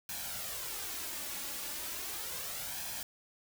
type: noise with flanger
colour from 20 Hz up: white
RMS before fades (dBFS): -40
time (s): 0.09-3.03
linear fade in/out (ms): 2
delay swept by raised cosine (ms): 1.2 to 3.6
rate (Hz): 0.36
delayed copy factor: +0.55
effects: none